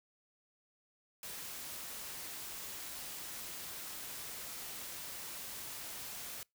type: noise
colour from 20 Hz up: white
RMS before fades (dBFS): -45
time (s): 1.23-6.43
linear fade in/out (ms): 2
effects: noise-tail reverb RT60 0.2 s tail -26 dB re dry